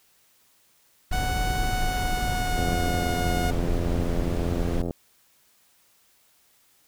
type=noise; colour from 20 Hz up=brown; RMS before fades=-27 dBFS; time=1.11-4.82 s; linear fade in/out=5 ms
type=tone with pitch glide; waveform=sawtooth; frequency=740 to 722.3 Hz; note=F#5 to F#5; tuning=0 to -42 cents; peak=-24 dBFS; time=1.12-3.51 s; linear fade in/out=10 ms; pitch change=-42 cents; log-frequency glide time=1.66-3.13 s
type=click train; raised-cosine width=2 ms; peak=-17 dBFS; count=201; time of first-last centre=2.58-4.908 s; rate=85.9 Hz
effects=white hiss -62 dBFS RMS until 6.87 s